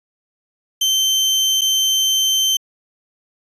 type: tone with dropouts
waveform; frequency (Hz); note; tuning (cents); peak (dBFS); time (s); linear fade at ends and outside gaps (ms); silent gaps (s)
30% pulse; 3106; G7; -17; -11; 0.81-2.57; 5; 1.611-1.616
effects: resampled to 32000 Hz